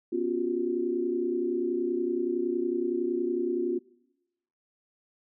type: tone cluster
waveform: sine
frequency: 247.1 / 278.2 / 352.1 / 382.8 Hz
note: B3 / C#4 / F4 / G4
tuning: +1 / +6 / +14 / -41 cents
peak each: -34 / -35 / -27 / -35 dBFS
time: 0.12-3.79 s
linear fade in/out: 10 ms
effects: noise-tail reverb RT60 0.9 s tail -23 dB re dry